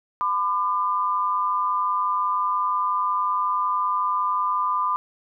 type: tone pair together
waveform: sine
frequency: 1008.2 / 1199 Hz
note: B5 / D6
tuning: +35 / +36 cents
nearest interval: minor third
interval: 301 cents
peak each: -23 dBFS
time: 0.21-4.96 s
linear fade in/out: 0 ms
effects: none